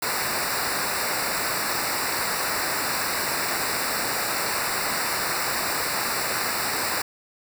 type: noise with comb filter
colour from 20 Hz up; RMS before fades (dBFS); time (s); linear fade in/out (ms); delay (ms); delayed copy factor
pink; -26; 0.02-7.02; 5; 0.31; -1
effects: none